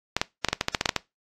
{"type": "clicks", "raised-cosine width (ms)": 0.2, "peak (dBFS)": -4, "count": 12, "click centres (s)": [0.166, 0.215, 0.447, 0.486, 0.53, 0.611, 0.684, 0.748, 0.811, 0.858, 0.892, 0.963], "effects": ["noise-tail reverb RT60 0.2 s tail -21 dB re dry", "AAC 48 kbps"]}